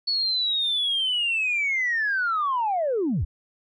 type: linear sweep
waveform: sine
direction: down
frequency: 4435 to 51.91 Hz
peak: -20 dBFS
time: 0.07-3.25 s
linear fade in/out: 10 ms
effects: tanh soft clip ceiling -17 dBFS + MP3 48 kbps